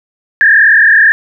sine tone with frequency modulation, 1718 Hz, A6, 42 cents flat, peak -3 dBFS, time 0.41-1.12 s, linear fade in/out 0 ms, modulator 38.5 Hz, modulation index 2.5, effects none

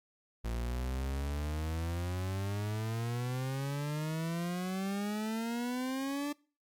40% pulse exponential sweep, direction up, 56.2 to 293.9 Hz, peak -32 dBFS, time 0.44-6.33 s, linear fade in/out 10 ms, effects noise-tail reverb RT60 0.4 s tail -24 dB re dry + MP3 96 kbps

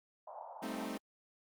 white band-pass noise, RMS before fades -49 dBFS, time 0.27-0.86 s, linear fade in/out 5 ms, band 620 to 940 Hz, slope 48 dB/octave
sawtooth chord, A half-diminished seventh, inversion third, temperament equal, 196 / 220 / 261.6 / 311.1 Hz, G3 / A3 / C4 / Eb4, 0 / 0 / 0 / 0 cents, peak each -43 / -39 / -39 / -41 dBFS, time 0.62-0.98 s, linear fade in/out 10 ms
effects Opus 48 kbps

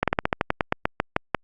slowing click train, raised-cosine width 0.5 ms, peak -4 dBFS, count 14, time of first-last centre 0.03-1.347 s, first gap 47 ms, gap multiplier 1.12, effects Opus 48 kbps

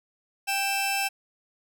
sawtooth tone pair together, 787 / 2647 Hz, G5 / E7, +7 / +7 cents, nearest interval octave + major sixth, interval 2100 cents, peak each -24 dBFS, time 0.47-1.09 s, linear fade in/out 20 ms, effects none

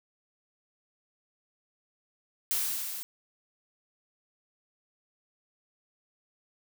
blue noise with level ramp, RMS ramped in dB -28 to -39 dBFS, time 2.51-3.03 s, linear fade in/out 0 ms, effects none

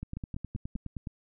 two click trains, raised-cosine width 5 ms, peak -24 / -24 dBFS, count 4 / 11, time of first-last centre 0.17-0.755 / 0.03-1.072 s, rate 5.13 / 9.6 Hz, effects none

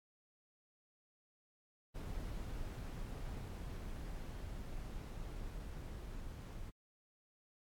brown noise with level ramp, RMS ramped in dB -43 to -47 dBFS, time 1.94-6.71 s, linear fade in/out 20 ms, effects AAC 64 kbps

